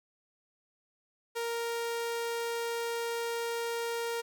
sawtooth tone, 466.2 Hz, A#4, in tune, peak -28 dBFS, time 1.35-4.22 s, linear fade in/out 20 ms, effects none

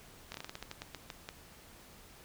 slowing click train, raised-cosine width 0.2 ms, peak -24 dBFS, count 13, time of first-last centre 0.32-1.289 s, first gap 23 ms, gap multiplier 1.21, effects pink hiss -56 dBFS RMS until 2.24 s

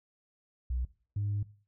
sine tone pair in turn, 61.74 / 102.4 Hz, B1 / G#2, 0 / -24 cents, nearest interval major sixth, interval 876 cents, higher second, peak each -28 dBFS, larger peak neither, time 0.7-0.85 / 1.16-1.43 s, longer second, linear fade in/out 5 ms, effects noise-tail reverb RT60 0.4 s tail -18 dB re dry + tanh soft clip ceiling -26 dBFS

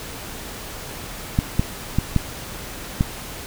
clicks, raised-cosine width 5 ms, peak -4 dBFS, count 5, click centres 1.389 / 1.595 / 1.986 / 2.163 / 3.009 s, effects pink hiss -34 dBFS RMS until 3.46 s

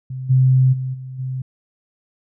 sine tone with level steps, 130 Hz, C3, 11 cents flat, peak -25 / -10 / -21 / -29 / -22 dBFS, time 0.1-1.42 s, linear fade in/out 5 ms, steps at 0.29 / 0.72 / 0.93 / 1.18 s, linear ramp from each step 20 ms, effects none

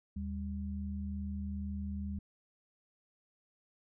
sine tone pair together, 77.17 / 199.8 Hz, D#2 / G3, -14 / +33 cents, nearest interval octave + major third, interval 1647 cents, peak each -38 / -39 dBFS, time 0.16-2.19 s, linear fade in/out 5 ms, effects none

